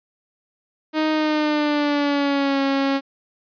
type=tone with pitch glide; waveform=sawtooth; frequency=311.1 to 274 Hz; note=D#4 to C#4; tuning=0 to -20 cents; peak=-14 dBFS; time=0.93-3.01 s; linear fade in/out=50 ms; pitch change=-220 cents; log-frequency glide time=1.11-2.61 s; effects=resampled to 11025 Hz